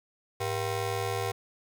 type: ring-modulated tone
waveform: 20% pulse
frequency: 291.5 Hz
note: D4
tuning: 13 cents flat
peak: -21 dBFS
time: 0.4-1.32 s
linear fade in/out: 10 ms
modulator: 186 Hz
effects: none